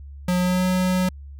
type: tone with pitch glide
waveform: square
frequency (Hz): 180 to 183.78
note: F#3 to F#3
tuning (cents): -47 to -11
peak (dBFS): -19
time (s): 0.28-1.09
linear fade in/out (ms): 5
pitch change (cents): +36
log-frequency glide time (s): 0.38-0.65
effects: added 70 Hz sine -36 dBFS peak until 1.39 s